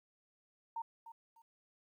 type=tone with echo; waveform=sine; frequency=916 Hz; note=A#5; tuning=31 cents flat; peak=-37 dBFS; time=0.76-0.82 s; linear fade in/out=5 ms; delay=300 ms; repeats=2; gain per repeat=-12 dB; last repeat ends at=1.42 s; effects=13-bit